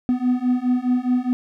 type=beating tone pair; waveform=triangle; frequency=246.9 / 251.7 Hz; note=B3 / B3; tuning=0 / +33 cents; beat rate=4.8 Hz; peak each=-19 / -18 dBFS; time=0.09-1.33 s; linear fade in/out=0 ms; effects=none